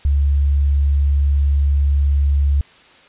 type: tone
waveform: sine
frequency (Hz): 70.7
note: C#2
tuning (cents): +35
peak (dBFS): -12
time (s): 0.05-2.61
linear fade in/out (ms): 0
effects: white hiss -47 dBFS RMS until 3.08 s + resampled to 8000 Hz